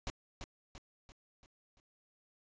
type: noise with echo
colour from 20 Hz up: pink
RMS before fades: -38 dBFS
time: 0.07-0.1 s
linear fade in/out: 0 ms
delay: 340 ms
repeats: 5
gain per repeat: -6 dB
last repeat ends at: 1.8 s
effects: resampled to 16000 Hz